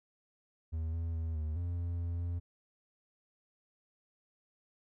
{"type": "tone with pitch steps", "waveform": "triangle", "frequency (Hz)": [80.4, 83, 81.4, 77.4, 86.9, 86.2, 85.6, 86.5], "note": ["E2", "E2", "E2", "D#2", "F2", "F2", "F2", "F2"], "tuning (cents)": [-43, 12, -21, -9, -8, -22, -34, -16], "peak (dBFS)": -31, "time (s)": [0.72, 2.4], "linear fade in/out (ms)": 20, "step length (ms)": 210, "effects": []}